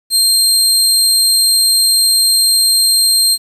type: tone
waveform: 25% pulse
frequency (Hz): 4186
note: C8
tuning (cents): 0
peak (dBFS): -4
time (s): 0.1-3.38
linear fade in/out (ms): 50
effects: 7-bit